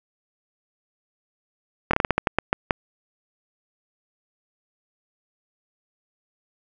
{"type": "slowing click train", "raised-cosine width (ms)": 0.5, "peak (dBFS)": -3, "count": 11, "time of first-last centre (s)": [1.91, 2.708], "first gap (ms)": 24, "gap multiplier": 1.25, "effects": []}